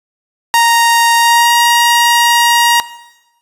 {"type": "tone with pitch glide", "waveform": "sawtooth", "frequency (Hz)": [932.3, 944.8], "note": ["A#5", "A#5"], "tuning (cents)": [0, 23], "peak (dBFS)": -3, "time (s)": [0.54, 2.8], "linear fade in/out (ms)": 0, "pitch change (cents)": 23, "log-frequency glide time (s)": [1.17, 1.53], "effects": ["noise-tail reverb RT60 1.0 s tail -17 dB re dry", "resampled to 32000 Hz"]}